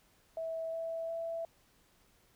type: tone with pitch steps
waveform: sine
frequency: 652 / 657.7 / 663.4 Hz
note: E5 / E5 / E5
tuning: -19 / -4 / +11 cents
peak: -35 dBFS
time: 0.37-1.45 s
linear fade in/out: 2 ms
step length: 360 ms
effects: pink hiss -68 dBFS RMS until 2.35 s